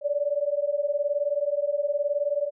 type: beating tone pair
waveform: sine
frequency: 569 / 588 Hz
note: C#5 / D5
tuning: +45 / +2 cents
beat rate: 19 Hz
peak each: -26 dBFS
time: 0.01-2.51 s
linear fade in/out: 50 ms
effects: none